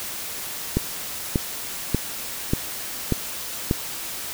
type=click train; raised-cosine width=3 ms; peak=-6 dBFS; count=6; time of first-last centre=0.77-3.711 s; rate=1.7 Hz; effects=white hiss -32 dBFS RMS until 4.33 s